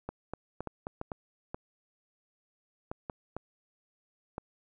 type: clicks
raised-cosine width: 1 ms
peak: -22 dBFS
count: 12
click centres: 0.09 / 0.336 / 0.606 / 0.673 / 0.869 / 1.014 / 1.118 / 1.545 / 2.915 / 3.098 / 3.366 / 4.381 s
effects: none